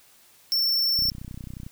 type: tone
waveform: square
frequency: 5410 Hz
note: E8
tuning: 44 cents sharp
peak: -21 dBFS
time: 0.52-1.1 s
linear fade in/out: 0 ms
type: click train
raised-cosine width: 5 ms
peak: -25 dBFS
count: 22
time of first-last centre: 0.99-1.665 s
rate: 31.1 Hz
effects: white hiss -56 dBFS RMS until 1.71 s

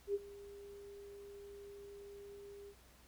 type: tone with ADSR envelope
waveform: sine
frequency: 402.9 Hz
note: G4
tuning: 48 cents sharp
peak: -31 dBFS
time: 0.07-2.75 s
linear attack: 74 ms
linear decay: 35 ms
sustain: -19 dB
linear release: 63 ms
effects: added 60 Hz sine -65 dBFS peak until 3.07 s + pink hiss -65 dBFS RMS until 3.07 s

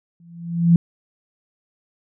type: tone with exponential growth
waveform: sine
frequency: 169.7 Hz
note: F3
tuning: 49 cents flat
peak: -7 dBFS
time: 0.2-0.76 s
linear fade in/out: 2 ms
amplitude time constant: 120 ms
effects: none

